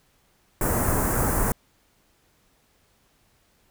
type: band-stop noise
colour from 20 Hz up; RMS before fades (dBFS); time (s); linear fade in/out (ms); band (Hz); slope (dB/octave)
pink; -23; 0.61-1.52; 2; 1600 to 7900; 24
effects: pink hiss -64 dBFS RMS until 3.7 s